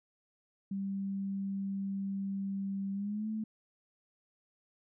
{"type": "tone with pitch glide", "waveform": "sine", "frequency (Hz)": [196, 217.5], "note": ["G3", "A3"], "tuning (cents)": [0, -20], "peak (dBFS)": -33, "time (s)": [0.71, 3.44], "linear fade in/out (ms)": 5, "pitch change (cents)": 180, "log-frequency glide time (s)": [2.93, 3.28], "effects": []}